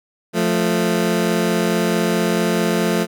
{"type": "tone pair together", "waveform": "20% pulse", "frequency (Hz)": [175.41, 220], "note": ["F3", "A3"], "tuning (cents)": [8, 0], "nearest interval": "major third", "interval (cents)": 392, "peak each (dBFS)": -14, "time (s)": [0.33, 3.07], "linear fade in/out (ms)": 50, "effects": []}